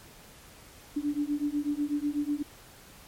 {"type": "beating tone pair", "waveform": "sine", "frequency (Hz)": [288.3, 296.4], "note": ["D4", "D4"], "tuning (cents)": [-32, 16], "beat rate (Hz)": 8.1, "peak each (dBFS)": -30, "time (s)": [0.96, 2.43], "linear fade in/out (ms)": 10, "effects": ["pink hiss -52 dBFS RMS until 3.07 s", "MP3 64 kbps"]}